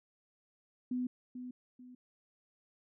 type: tone with echo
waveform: sine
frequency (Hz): 250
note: B3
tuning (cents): +21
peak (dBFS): -32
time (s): 0.91-1.07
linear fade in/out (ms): 5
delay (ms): 440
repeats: 2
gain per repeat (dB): -9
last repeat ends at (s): 1.95
effects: none